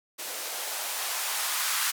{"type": "noise with band-pass filter sweep", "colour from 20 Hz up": "violet", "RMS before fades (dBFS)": -31, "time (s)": [0.18, 1.92], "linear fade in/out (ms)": 20, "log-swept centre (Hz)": [440, 1300], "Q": 1.5, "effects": []}